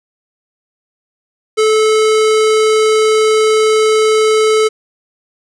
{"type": "tone", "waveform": "square", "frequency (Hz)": 434.5, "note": "A4", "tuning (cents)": -22, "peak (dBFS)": -9, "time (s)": [1.57, 4.69], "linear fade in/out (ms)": 20, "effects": ["resampled to 22050 Hz", "7-bit"]}